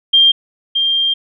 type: tone pair in turn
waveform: sine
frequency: 3191 / 3191 Hz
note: G7 / G7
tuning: +30 / +30 cents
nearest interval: unison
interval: 0 cents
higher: neither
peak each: -6 / -12 dBFS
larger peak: first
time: 0.13-0.32 / 0.75-1.14 s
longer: second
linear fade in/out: 10 ms
effects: none